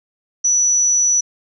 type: tone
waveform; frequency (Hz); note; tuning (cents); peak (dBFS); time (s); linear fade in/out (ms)
sine; 5920; F#8; 0; -12; 0.44-1.21; 10
effects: none